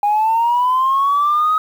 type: linear sweep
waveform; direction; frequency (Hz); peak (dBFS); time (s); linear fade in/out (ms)
sine; up; 814 to 1269; -11; 0.03-1.58; 2
effects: tanh soft clip ceiling -9 dBFS + 7-bit